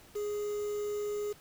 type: tone with quantisation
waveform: triangle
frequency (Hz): 415.3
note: G#4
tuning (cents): 0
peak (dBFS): -30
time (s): 0.15-1.33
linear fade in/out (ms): 10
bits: 8
effects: pink hiss -57 dBFS RMS until 1.4 s